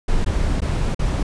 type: noise with dropouts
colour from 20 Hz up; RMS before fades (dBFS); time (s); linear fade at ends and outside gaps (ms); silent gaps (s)
brown; -19; 0.08-1.23; 5; 0.247-0.261 / 0.605-0.618 / 0.947-0.992
effects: resampled to 22050 Hz